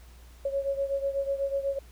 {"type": "beating tone pair", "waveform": "sine", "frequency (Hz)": [550, 558.1], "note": ["C#5", "C#5"], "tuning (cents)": [-14, 12], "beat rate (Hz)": 8.1, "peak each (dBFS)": [-28, -32], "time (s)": [0.45, 1.79], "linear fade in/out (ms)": 5, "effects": ["added 60 Hz sine -48 dBFS peak until 1.91 s", "pink hiss -58 dBFS RMS until 1.91 s"]}